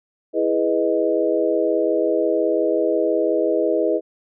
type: chord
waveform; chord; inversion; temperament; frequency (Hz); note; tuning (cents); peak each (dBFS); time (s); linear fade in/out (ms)
sine; E major seventh; none; equal; 329.6 / 415.3 / 493.9 / 622.3; E4 / G#4 / B4 / D#5; 0 / 0 / 0 / 0; -22; 0.33-4.01; 50
effects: none